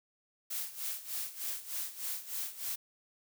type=noise with tremolo; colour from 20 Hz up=blue; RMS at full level=-36 dBFS; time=0.5-2.76 s; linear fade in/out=10 ms; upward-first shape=sine; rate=3.3 Hz; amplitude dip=80%; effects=none